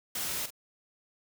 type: noise with echo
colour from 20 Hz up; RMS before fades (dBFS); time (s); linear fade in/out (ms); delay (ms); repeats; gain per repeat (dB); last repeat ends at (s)
white; -34; 0.15-0.46; 5; 45; 1; -11; 0.505
effects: none